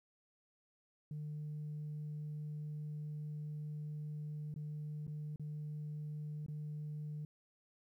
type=tone with dropouts; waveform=sine; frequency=150.4 Hz; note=D3; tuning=42 cents sharp; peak=-39 dBFS; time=1.11-7.25 s; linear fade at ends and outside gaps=2 ms; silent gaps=4.541-4.561 / 5.068-5.078 / 5.36-5.396 / 6.463-6.483 s; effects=tanh soft clip ceiling -38 dBFS + 13-bit